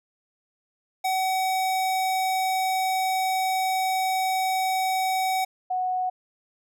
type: tone pair in turn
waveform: square / sine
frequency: 755 / 737.8 Hz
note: F#5 / F#5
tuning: +35 / -5 cents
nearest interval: unison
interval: 40 cents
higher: first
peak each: -23 dBFS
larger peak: neither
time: 1.04-5.45 / 5.7-6.1 s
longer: first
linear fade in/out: 10 ms
effects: none